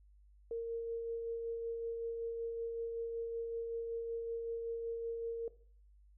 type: tone with tremolo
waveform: sine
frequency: 461.5 Hz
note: A#4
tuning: 17 cents flat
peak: -35 dBFS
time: 0.51-5.48 s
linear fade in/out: 2 ms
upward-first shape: sine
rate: 5.3 Hz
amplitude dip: 30%
effects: noise-tail reverb RT60 0.5 s tail -17 dB re dry + added 50 Hz sine -60 dBFS peak until 6.17 s

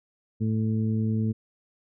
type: harmonic tone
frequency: 110 Hz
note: A2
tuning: in tune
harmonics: 1 / 2 / 3 / 4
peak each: -25 / -26 / -39 / -39 dBFS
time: 0.4-1.33 s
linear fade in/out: 20 ms
effects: none

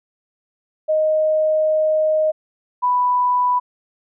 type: tone pair in turn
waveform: sine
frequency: 622.3 / 989.8 Hz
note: D#5 / B5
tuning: 0 / +4 cents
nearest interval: minor sixth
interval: 804 cents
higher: second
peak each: -14 dBFS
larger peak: neither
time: 0.88-2.32 / 2.82-3.6 s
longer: first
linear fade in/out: 20 ms
effects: none

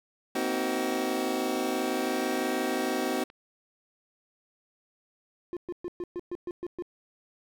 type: chord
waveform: 25% pulse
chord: C half-diminished seventh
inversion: third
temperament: just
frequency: 235.5 / 261.6 / 314 / 376.7 Hz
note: Bb3 / C4 / Eb4 / Gb4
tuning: +18 / 0 / +16 / +31 cents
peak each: -32 / -28 / -30 / -28 dBFS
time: 0.35-3.24 s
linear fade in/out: 5 ms
type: clicks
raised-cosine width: 0.3 ms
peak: -29 / -34 dBFS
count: 2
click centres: 1.559 / 3.301 s
type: tone bursts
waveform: triangle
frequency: 352.8 Hz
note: F4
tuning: 18 cents sharp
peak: -29 dBFS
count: 9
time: 5.53-6.823 s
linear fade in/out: 0 ms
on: 37 ms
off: 120 ms
effects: none

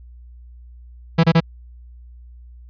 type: tone bursts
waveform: 45% pulse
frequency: 164.81 Hz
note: E3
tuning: in tune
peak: -10 dBFS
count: 3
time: 1.18-1.404 s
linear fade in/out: 10 ms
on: 56 ms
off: 28 ms
effects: added 60 Hz sine -39 dBFS peak until 2.69 s + resampled to 11025 Hz

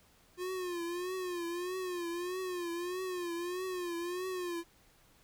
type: tone with vibrato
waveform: square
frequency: 356.3 Hz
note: F4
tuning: 35 cents sharp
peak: -36 dBFS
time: 0.37-4.64 s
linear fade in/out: 50 ms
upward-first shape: triangle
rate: 1.6 Hz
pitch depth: 98 cents each way
effects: pink hiss -65 dBFS RMS until 5.23 s

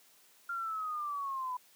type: linear sweep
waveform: sine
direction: down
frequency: 1396.9 to 987.8 Hz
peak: -34 dBFS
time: 0.49-1.57 s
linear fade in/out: 5 ms
effects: white hiss -63 dBFS RMS until 1.75 s + high-pass 200 Hz 12 dB/octave

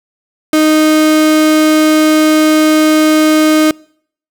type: tone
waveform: 35% pulse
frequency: 310 Hz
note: D#4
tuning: 6 cents flat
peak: -5 dBFS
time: 0.53-3.71 s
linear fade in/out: 2 ms
effects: noise-tail reverb RT60 0.6 s tail -26 dB re dry

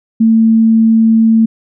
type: tone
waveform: sine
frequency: 224.2 Hz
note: A3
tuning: 33 cents sharp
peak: -5 dBFS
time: 0.2-1.46 s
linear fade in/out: 10 ms
effects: none

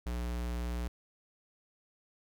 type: tone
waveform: square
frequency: 59.8 Hz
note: A#1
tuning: 45 cents sharp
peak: -34 dBFS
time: 0.06-0.88 s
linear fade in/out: 5 ms
effects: none

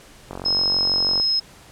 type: click train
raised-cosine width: 1 ms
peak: -17 dBFS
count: 42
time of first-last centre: 0.31-1.199 s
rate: 46.1 Hz
type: tone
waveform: sine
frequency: 5150 Hz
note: E8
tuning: 41 cents flat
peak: -17 dBFS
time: 0.45-1.4 s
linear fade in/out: 10 ms
effects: pink hiss -47 dBFS RMS until 1.71 s + low-pass 11000 Hz 12 dB/octave

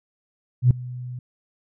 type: tone with ADSR envelope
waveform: sine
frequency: 124.5 Hz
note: B2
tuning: 14 cents sharp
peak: -8 dBFS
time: 0.62-1.19 s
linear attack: 87 ms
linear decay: 3 ms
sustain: -22 dB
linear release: 3 ms
effects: tanh soft clip ceiling -4 dBFS

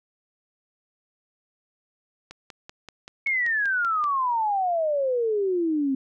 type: click train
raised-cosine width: 0.2 ms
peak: -23 dBFS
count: 10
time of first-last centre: 2.31-4.041 s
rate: 5.2 Hz
type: exponential sweep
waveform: sine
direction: down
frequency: 2217 to 261.6 Hz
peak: -21 dBFS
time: 3.26-5.95 s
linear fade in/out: 5 ms
effects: none

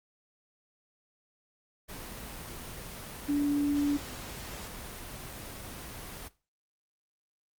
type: tone in noise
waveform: sine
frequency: 288.4 Hz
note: D4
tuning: 31 cents flat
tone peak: -24 dBFS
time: 3.28-3.98 s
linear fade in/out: 20 ms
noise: pink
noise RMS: -42 dBFS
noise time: 1.88-6.29 s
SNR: +15 dB
effects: noise-tail reverb RT60 0.3 s tail -18 dB re dry + Opus 24 kbps

